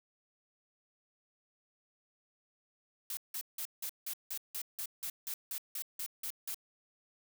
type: noise bursts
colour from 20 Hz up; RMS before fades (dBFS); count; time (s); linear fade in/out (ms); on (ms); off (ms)
blue; -39; 15; 3.1-6.545; 2; 71; 170
effects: none